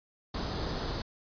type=noise with comb filter; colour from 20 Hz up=pink; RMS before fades=-34 dBFS; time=0.34-1.02 s; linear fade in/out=5 ms; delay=0.2 ms; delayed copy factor=+0.6; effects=resampled to 11025 Hz